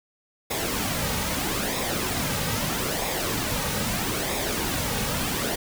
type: noise with flanger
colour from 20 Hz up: pink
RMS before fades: -27 dBFS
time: 0.5-5.56 s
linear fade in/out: 10 ms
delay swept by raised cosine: 0.67 to 2.97 ms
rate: 0.78 Hz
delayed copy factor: -0.55
effects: none